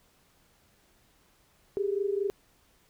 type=tone pair together; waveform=sine; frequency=392.8 / 417.3 Hz; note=G4 / G#4; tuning=+4 / +8 cents; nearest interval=minor second; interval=104 cents; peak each=-28 / -31 dBFS; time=1.77-2.3 s; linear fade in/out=0 ms; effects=pink hiss -65 dBFS RMS until 2.89 s